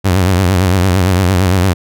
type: tone with vibrato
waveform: sawtooth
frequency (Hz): 92.5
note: F#2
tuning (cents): 0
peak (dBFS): -5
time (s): 0.04-1.74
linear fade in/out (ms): 20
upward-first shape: triangle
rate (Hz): 8.8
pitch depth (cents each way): 130
effects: none